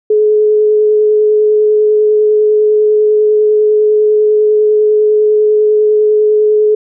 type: tone with vibrato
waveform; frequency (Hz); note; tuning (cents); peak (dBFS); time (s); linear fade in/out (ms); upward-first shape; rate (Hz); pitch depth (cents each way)
sine; 425.4; G#4; +42; -6; 0.1-6.75; 5; sine; 10; 10
effects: none